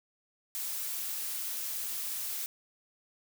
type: noise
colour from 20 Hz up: blue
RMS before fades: -36 dBFS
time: 0.55-2.46 s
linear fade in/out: 0 ms
effects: none